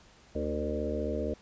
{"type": "harmonic tone with a mistuned harmonic", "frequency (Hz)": 75, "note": "D2", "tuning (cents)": 37, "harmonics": [1, 3, 4, 5, 6, 7, 8], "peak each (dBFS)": [-36, -37, -38, -40, -36, -39, -37], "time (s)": [0.35, 1.34], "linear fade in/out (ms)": 5, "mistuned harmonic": 6, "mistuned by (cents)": 33, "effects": ["pink hiss -58 dBFS RMS until 1.41 s", "resampled to 16000 Hz"]}